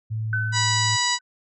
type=tone; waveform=sine; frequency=110 Hz; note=A2; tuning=in tune; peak=-24 dBFS; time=0.1-0.97 s; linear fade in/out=20 ms
type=tone with exponential decay; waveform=sine; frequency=1514 Hz; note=F#6; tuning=39 cents sharp; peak=-21 dBFS; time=0.33-1.21 s; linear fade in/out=2 ms; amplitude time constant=190 ms
type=harmonic tone; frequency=978 Hz; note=B5; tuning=17 cents flat; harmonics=1 / 2 / 3 / 4 / 5 / 6 / 7 / 8; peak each=-26 / -26 / -31 / -27 / -27 / -34 / -29 / -32 dBFS; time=0.52-1.19 s; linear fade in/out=50 ms
effects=none